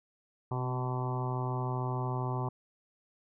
harmonic tone with a mistuned harmonic, 126.7 Hz, B2, 45 cents sharp, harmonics 1 / 2 / 3 / 4 / 5 / 6 / 7 / 8 / 9, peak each -32 / -43 / -40 / -49 / -45 / -43 / -41 / -42 / -45 dBFS, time 0.51-2.49 s, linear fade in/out 5 ms, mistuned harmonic 2, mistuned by +16 cents, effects none

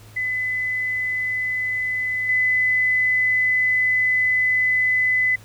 sine tone with level steps, 2011 Hz, B6, 31 cents sharp, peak -21 / -16 dBFS, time 0.16-5.36 s, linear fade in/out 10 ms, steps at 2.29 s, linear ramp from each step 2 ms, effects added 106 Hz sine -44 dBFS peak until 5.44 s + pink hiss -49 dBFS RMS until 5.44 s

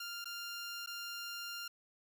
15% pulse tone with dropouts, 1396.9 Hz, F6, in tune, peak -35 dBFS, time 0-1.68 s, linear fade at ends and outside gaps 5 ms, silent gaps 0.244-0.255 / 0.862-0.872 s, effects none

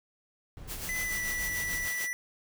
brown noise, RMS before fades -43 dBFS, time 0.57-1.88 s, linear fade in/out 0 ms
white noise with tremolo, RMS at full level -37 dBFS, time 0.67-2.09 s, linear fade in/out 50 ms, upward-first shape sine, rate 6.8 Hz, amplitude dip 60%
square tone with pitch glide, 2009 to 1966.5 Hz, B6 to B6, +29 to -8 cents, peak -32 dBFS, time 0.89-2.13 s, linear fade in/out 0 ms, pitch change -37 cents, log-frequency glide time 1.02-1.21 s
effects none

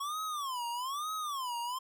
square tone with vibrato, 1095 Hz, C#6, 22 cents flat, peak -35 dBFS, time 0-1.79 s, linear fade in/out 10 ms, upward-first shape sine, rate 1.1 Hz, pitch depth 260 cents each way, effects none

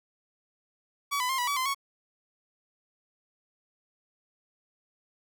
sawtooth tone with pitch steps, 1136 / 1001 / 1058 / 978 / 1141 / 1034 / 1109 Hz, C#6 / B5 / C6 / B5 / C#6 / C6 / C#6, +42 / +23 / +19 / -17 / +50 / -21 / 0 cents, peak -23 dBFS, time 1.11-1.747 s, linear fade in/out 20 ms, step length 91 ms, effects none

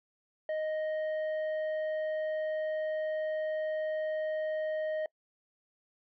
sine tone with tanh clipping, 622.3 Hz, D#5, in tune, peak -32 dBFS, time 0.49-5.06 s, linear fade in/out 2 ms, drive 8 dB, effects noise-tail reverb RT60 0.1 s tail -24 dB re dry + low-pass 3000 Hz 12 dB/octave

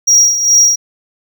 triangle tone with tremolo, 5690 Hz, F8, 31 cents sharp, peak -3 dBFS, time 0.07-0.76 s, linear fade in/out 10 ms, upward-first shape sine, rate 2.4 Hz, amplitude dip 65%, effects none

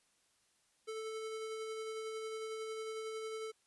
square tone with tremolo, 440 Hz, A4, in tune, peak -40 dBFS, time 0.87-3.52 s, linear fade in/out 20 ms, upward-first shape sine, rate 11 Hz, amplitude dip 25%, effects white hiss -74 dBFS RMS until 3.66 s + resampled to 24000 Hz

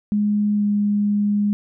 sine tone with pitch glide, 207.8 to 205.8 Hz, G#3 to G#3, +1 to -16 cents, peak -16 dBFS, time 0.12-1.53 s, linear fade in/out 0 ms, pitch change -17 cents, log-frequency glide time 0.55-0.64 s, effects none

